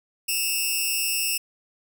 10% pulse tone pair together, 2608 / 2779 Hz, E7 / F7, -19 / -9 cents, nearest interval minor second, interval 110 cents, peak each -17 dBFS, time 0.28-1.38 s, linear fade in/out 10 ms, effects none

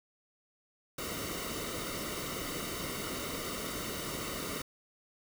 pink noise with comb filter, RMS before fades -38 dBFS, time 0.98-4.62 s, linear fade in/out 5 ms, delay 1.2 ms, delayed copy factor -0.7, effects none

